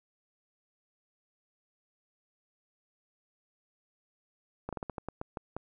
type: slowing click train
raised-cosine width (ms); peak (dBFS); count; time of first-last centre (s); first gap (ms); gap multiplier
1; -22; 10; 4.69-5.566; 37; 1.23
effects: none